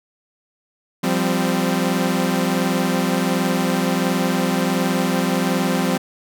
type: chord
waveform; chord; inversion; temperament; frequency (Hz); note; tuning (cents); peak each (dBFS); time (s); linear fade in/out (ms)
sawtooth; F suspended second; none; equal with one note detuned; 174.61 / 196 / 259.2; F3 / G3 / C4; 0 / 0 / -16; -18; 1.03-5.98; 10
effects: none